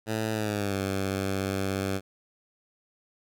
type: tone with pitch glide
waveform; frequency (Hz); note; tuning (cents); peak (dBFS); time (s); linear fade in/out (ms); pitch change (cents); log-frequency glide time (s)
10% pulse; 110 to 96.87; A2 to G2; 0 to -20; -19; 0.06-2.01; 50; -220; 0.32-0.8
effects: none

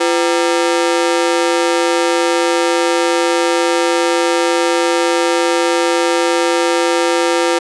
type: ring-modulated tone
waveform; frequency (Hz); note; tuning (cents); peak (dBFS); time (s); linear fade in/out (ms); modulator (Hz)
sawtooth; 425.6; G#4; +42; -5; 0-7.59; 10; 81.7
effects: resampled to 22050 Hz

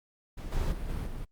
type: noise with level steps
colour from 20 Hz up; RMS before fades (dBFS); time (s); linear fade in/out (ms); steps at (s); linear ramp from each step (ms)
brown; -37 / -29 / -35 / -32 / -37; 0.37-1.25; 10; 0.52 / 0.72 / 0.89 / 1.06; 5
effects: Opus 48 kbps

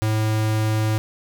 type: tone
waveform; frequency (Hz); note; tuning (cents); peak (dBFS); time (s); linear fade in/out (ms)
square; 108.8; A2; -19; -19; 0.02-0.98; 0
effects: none

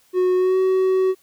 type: tone with pitch glide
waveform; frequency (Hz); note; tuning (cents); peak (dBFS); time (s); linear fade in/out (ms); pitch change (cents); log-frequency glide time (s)
triangle; 366.1 to 376.2; F#4 to F#4; -18 to +29; -13; 0.13-1.15; 50; +47; 0.36-0.58
effects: white hiss -58 dBFS RMS until 1.22 s

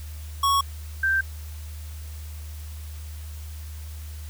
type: tone pair in turn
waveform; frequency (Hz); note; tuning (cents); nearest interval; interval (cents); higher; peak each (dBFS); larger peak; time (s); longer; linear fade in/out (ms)
square / sine; 1108.7 / 1567.9; C#6 / G6; 0 / 0; tritone; 600; second; -19; neither; 0.43-0.61 / 1.03-1.21; neither; 5
effects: added 76 Hz sine -34 dBFS peak until 4.29 s + white hiss -48 dBFS RMS until 4.29 s

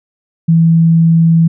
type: tone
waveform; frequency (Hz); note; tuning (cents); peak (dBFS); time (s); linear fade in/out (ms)
sine; 164.81; E3; 0; -5; 0.48-1.48; 10
effects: none

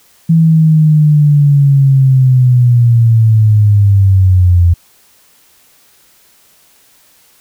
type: linear sweep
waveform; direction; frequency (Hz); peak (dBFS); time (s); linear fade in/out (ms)
sine; down; 164.81 to 85; -4; 0.29-4.74; 10
effects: white hiss -48 dBFS RMS until 7.4 s

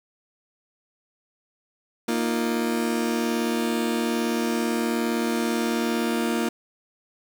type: chord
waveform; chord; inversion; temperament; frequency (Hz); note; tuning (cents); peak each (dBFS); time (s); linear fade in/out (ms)
35% pulse; Bb suspended fourth; none; just; 233.1 / 310.8 / 349.6; Bb3 / Eb4 / F4; 0 / -2 / +2; -23 / -29 / -26; 2.08-6.49; 5
effects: 8-bit

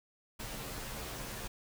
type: noise with comb filter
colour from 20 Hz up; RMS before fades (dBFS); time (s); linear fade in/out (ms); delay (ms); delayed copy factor
pink; -42; 0.39-1.48; 10; 12; -0.9
effects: none

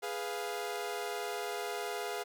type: chord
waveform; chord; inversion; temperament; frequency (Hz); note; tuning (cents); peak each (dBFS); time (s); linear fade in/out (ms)
sawtooth; F diminished; first; equal; 415.3 / 493.9 / 698.5; Ab4 / Cb5 / F5; 0 / 0 / 0; -35 / -38 / -36; 0.02-2.24; 20
effects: none

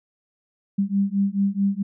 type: beating tone pair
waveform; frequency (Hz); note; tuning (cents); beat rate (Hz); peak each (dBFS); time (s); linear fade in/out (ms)
sine; 196 / 200.6; G3 / G3; 0 / +40; 4.6; -22; 0.78-1.83; 10
effects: none

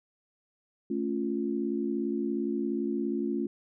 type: chord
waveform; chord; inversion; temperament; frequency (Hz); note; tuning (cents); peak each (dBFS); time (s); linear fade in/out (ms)
sine; A augmented; none; equal; 220 / 277.2 / 349.2; A3 / C#4 / E#4; 0 / 0 / 0; -32; 0.9-3.47; 5
effects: none

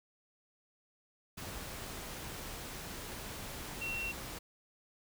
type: tone in noise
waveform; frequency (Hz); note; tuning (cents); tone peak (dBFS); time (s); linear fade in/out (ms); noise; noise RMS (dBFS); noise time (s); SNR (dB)
sine; 2725; F7; -43; -36; 3.81-4.12; 10; pink; -44; 1.37-4.39; +5
effects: none

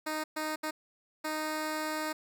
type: tone bursts at uneven times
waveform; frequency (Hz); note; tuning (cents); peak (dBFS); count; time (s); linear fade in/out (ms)
10% pulse; 309.6; D#4; -9; -24; 4; 0.06-0.24 / 0.36-0.56 / 0.63-0.71 / 1.24-2.13; 10
effects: none

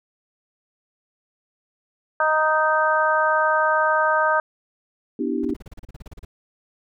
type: harmonic tone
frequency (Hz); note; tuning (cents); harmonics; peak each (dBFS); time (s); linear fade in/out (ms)
311.1; D#4; 0; 2 / 3 / 4 / 5; -22 / -22 / -22 / -22; 2.2-4.4; 2
type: chord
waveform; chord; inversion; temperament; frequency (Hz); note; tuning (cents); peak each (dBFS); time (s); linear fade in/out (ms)
sine; E minor seventh; second; equal; 246.9 / 293.7 / 329.6 / 392; B3 / D4 / E4 / G4; 0 / 0 / 0 / 0; -26 / -26 / -28 / -28; 5.19-5.54; 5
type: noise bursts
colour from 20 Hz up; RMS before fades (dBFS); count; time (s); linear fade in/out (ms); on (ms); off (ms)
brown; -36; 15; 5.43-6.25; 5; 22; 35
effects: none

